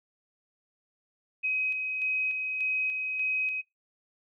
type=tone with tremolo; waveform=sine; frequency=2529 Hz; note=D#7; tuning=28 cents sharp; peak=-25 dBFS; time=1.43-3.62 s; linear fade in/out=20 ms; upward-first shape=square; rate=1.7 Hz; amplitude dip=35%; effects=noise-tail reverb RT60 0.2 s tail -24 dB re dry